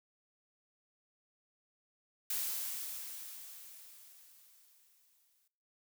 blue noise with exponential decay, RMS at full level -35 dBFS, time 2.3-5.48 s, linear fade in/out 5 ms, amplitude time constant 690 ms, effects noise-tail reverb RT60 0.6 s tail -20 dB re dry

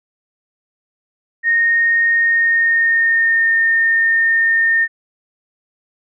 sine tone with pitch glide, 1851 to 1824.5 Hz, A#6 to A#6, -13 to -38 cents, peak -11 dBFS, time 1.43-4.88 s, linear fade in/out 50 ms, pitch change -25 cents, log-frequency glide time 2.13-3.54 s, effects none

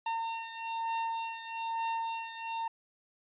45% pulse beating tone pair, 910 / 911.1 Hz, A#5 / A#5, -42 / -40 cents, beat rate 1.1 Hz, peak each -35 / -38 dBFS, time 0.06-2.68 s, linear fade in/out 5 ms, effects resampled to 8000 Hz

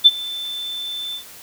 sine tone with ADSR envelope, 3534 Hz, A7, 7 cents sharp, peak -3 dBFS, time 0.04-1.24 s, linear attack 22 ms, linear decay 38 ms, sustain -22 dB, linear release 100 ms, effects white hiss -41 dBFS RMS until 1.42 s

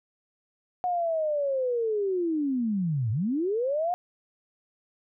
sine linear two-way sweep, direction down then up, 731 to 101.7 to 731 Hz, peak -24 dBFS, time 0.84-3.94 s, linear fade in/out 0 ms, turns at 3.11 s, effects none

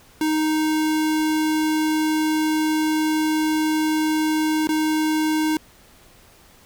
square tone with dropouts, 311.1 Hz, D#4, in tune, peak -19 dBFS, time 0.21-5.57 s, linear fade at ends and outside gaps 2 ms, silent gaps 4.672-4.69 s, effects pink hiss -51 dBFS RMS until 6.65 s

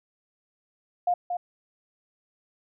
sine tone with echo, 710 Hz, F5, 28 cents sharp, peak -20 dBFS, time 1.07-1.14 s, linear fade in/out 5 ms, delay 230 ms, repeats 1, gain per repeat -6 dB, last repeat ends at 1.37 s, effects none

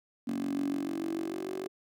10% pulse tone with high-pass filter sweep, 46.77 Hz, F#1, 19 cents sharp, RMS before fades -34 dBFS, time 0.27-1.68 s, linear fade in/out 10 ms, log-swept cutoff 250 to 390 Hz, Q 10, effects none

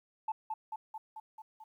sine tone with echo, 876 Hz, A5, 8 cents flat, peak -30 dBFS, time 0.28-0.32 s, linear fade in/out 5 ms, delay 220 ms, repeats 6, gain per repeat -3 dB, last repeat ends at 1.64 s, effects tanh soft clip ceiling -26 dBFS + 12-bit

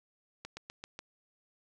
slowing click train, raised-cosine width 0.2 ms, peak -25 dBFS, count 5, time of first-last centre 0.45-0.991 s, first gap 120 ms, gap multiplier 1.08, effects none

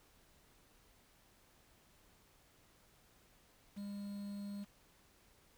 triangle tone with quantisation, 201.9 Hz, G#3, 49 cents flat, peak -40 dBFS, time 3.76-4.65 s, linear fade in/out 20 ms, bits 10, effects pink hiss -68 dBFS RMS until 5.57 s

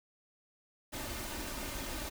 pink noise with comb filter, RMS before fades -40 dBFS, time 0.92-2.1 s, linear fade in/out 20 ms, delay 3.3 ms, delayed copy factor +0.55, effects none

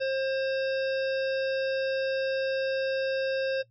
harmonic tone, 533 Hz, C5, 32 cents sharp, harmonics 1 / 3 / 5 / 7 / 9 / 10, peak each -26 / -36 / -40 / -43 / -45 / -46 dBFS, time 0-3.63 s, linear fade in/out 20 ms, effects noise-tail reverb RT60 0.1 s tail -19 dB re dry + added 117 Hz sine -61 dBFS peak until 3.7 s

